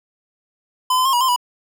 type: tone with pitch steps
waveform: square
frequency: 1016 / 1023 / 1070 / 965 / 1043 / 979 Hz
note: B5 / C6 / C6 / B5 / C6 / B5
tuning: +49 / -39 / +38 / -40 / -6 / -15 cents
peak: -15 dBFS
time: 0.9-1.362 s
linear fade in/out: 5 ms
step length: 77 ms
effects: none